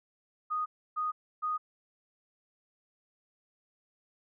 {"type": "tone bursts", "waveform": "sine", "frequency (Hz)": 1240, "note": "D#6", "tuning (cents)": -6, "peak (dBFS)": -29, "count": 3, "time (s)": [0.5, 1.58], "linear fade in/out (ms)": 20, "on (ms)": 160, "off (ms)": 300, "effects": []}